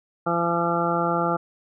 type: harmonic tone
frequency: 170.4 Hz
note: F3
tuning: 42 cents flat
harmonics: 1 / 2 / 3 / 4 / 5 / 7 / 8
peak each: -28 / -28 / -28 / -28 / -28 / -28 / -28 dBFS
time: 0.26-1.37 s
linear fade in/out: 10 ms
effects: none